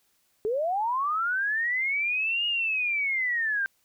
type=linear two-way sweep; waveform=sine; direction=up then down; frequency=407.4 to 2876 to 1557 Hz; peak=-24 dBFS; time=0.45-3.66 s; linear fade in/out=0 ms; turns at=2.46 s; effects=white hiss -69 dBFS RMS until 3.84 s